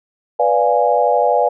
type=chord; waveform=sine; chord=B diminished seventh; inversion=none; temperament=equal with one note detuned; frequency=493.9 / 585.3 / 698.5 / 830.6 Hz; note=B4 / D5 / F5 / Ab5; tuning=0 / -6 / 0 / 0 cents; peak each=-17 dBFS; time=0.39-1.49 s; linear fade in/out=10 ms; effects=none